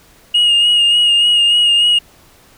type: tone with vibrato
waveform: sine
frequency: 2861 Hz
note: F7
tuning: 41 cents sharp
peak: -6 dBFS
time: 0.34-1.99 s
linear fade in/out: 10 ms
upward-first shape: sine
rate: 3.4 Hz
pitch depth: 27 cents each way
effects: tanh soft clip ceiling -7 dBFS + pink hiss -47 dBFS RMS until 2.57 s